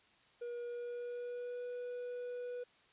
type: tone with pitch glide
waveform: triangle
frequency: 479.3 to 490.5 Hz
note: A#4 to B4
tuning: +48 to -12 cents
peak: -38 dBFS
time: 0.41-2.64 s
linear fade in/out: 10 ms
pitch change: +40 cents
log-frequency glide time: 0.65-1.64 s
effects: white hiss -67 dBFS RMS until 2.92 s + resampled to 8000 Hz